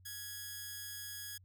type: tone with amplitude modulation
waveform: 5% pulse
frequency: 1665 Hz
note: G#6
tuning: 4 cents sharp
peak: -30 dBFS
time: 0.05-1.38 s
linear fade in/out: 10 ms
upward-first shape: sine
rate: 253 Hz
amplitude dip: 40%
effects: added 92 Hz sine -59 dBFS peak until 1.44 s